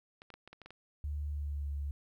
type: clicks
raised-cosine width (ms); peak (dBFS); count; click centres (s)
0.3; -34; 8; 0.219 / 0.303 / 0.34 / 0.476 / 0.53 / 0.617 / 0.66 / 0.706
type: tone with pitch glide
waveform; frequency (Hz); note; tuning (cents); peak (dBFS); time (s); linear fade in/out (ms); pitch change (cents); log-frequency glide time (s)
sine; 73.42 to 71.33; D2 to D2; 0 to -50; -34; 1.04-1.91; 0; -50; 1.29-1.7
effects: 12-bit